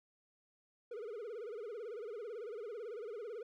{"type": "tone with vibrato", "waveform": "triangle", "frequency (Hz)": 444.8, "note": "A4", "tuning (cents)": 19, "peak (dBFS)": -40, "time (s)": [0.91, 3.43], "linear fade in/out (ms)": 5, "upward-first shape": "sine", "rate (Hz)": 18, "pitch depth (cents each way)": 170, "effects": []}